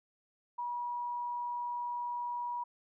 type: tone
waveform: sine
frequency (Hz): 965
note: B5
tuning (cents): -40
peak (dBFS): -34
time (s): 0.58-2.64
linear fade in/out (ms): 10
effects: none